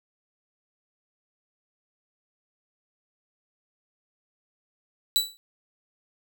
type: tone with exponential decay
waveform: sawtooth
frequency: 3946 Hz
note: B7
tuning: 2 cents flat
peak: -13 dBFS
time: 5.16-5.37 s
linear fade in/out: 0 ms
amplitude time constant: 44 ms
effects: none